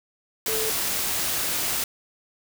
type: tone in noise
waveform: sine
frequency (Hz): 440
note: A4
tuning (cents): 0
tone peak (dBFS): -28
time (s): 0.48-0.7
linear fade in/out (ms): 2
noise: white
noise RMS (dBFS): -26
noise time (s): 0.46-1.84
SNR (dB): -5
effects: none